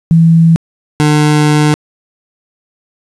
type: tone pair in turn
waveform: sine / 25% pulse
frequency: 164.8 / 150.26 Hz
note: E3 / D3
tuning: 0 / +40 cents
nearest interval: major second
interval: 160 cents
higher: first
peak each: -3 dBFS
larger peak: neither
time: 0.11-0.56 / 1-1.74 s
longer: second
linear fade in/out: 0 ms
effects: resampled to 24000 Hz + 7-bit